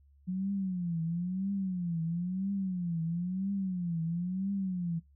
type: tone with vibrato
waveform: sine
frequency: 180 Hz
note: F#3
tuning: 47 cents flat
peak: -30 dBFS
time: 0.27-5 s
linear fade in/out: 20 ms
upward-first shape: triangle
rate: 1 Hz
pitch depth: 190 cents each way
effects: noise-tail reverb RT60 0.2 s tail -21 dB re dry + added 70 Hz sine -59 dBFS peak until 5.15 s